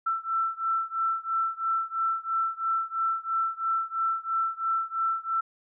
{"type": "beating tone pair", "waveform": "sine", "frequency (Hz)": [1334, 1337], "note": ["E6", "E6"], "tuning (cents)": [20, 24], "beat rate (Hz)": 3, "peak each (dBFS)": [-28, -29], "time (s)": [0.06, 5.41], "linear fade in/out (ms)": 10, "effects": []}